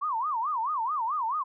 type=tone with vibrato; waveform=sine; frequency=1052 Hz; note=C6; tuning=9 cents sharp; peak=-26 dBFS; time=0.01-1.44 s; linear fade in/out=20 ms; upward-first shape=sine; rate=4.6 Hz; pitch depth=300 cents each way; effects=none